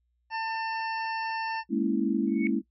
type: harmonic tone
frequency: 896 Hz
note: A5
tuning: 31 cents sharp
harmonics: 1 / 2 / 3 / 5 / 6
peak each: -30 / -36 / -40 / -46 / -45 dBFS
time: 0.3-1.64 s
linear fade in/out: 50 ms
type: chord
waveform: sine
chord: A# half-diminished seventh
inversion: third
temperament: equal with one note detuned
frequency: 207.7 / 231.3 / 277.2 / 329.6 Hz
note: G#3 / A#3 / C#4 / E4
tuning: 0 / -13 / 0 / 0 cents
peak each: -29 dBFS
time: 1.69-2.62 s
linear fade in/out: 50 ms
type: tone with exponential growth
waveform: sine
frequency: 2217 Hz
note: C#7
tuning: in tune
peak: -27 dBFS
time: 2.27-2.47 s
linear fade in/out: 1 ms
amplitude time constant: 42 ms
effects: noise-tail reverb RT60 0.1 s tail -18 dB re dry + added 60 Hz sine -70 dBFS peak until 2.7 s